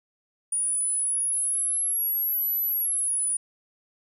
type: linear two-way sweep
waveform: sine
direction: up then down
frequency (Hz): 9600 to 12000 to 9600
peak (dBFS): -23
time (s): 0.52-3.37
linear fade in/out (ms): 5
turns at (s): 2.62
effects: none